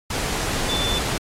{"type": "tone in noise", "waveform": "sine", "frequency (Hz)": 3520, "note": "A7", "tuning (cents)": 0, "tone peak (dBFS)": -24, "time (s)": [0.69, 0.99], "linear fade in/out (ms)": 5, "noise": "pink", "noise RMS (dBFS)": -25, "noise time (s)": [0.1, 1.18], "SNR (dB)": -2, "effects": ["low-pass 10000 Hz 12 dB/octave", "AAC 48 kbps"]}